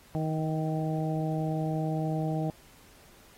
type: harmonic tone with a mistuned harmonic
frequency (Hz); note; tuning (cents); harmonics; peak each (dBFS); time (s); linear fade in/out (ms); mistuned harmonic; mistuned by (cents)
157.6; D#3; +23; 1 / 2 / 3 / 4 / 5; -29 / -34 / -39 / -37 / -38; 0.15-2.5; 0; 5; -18
effects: pink hiss -57 dBFS RMS until 3.37 s + AAC 48 kbps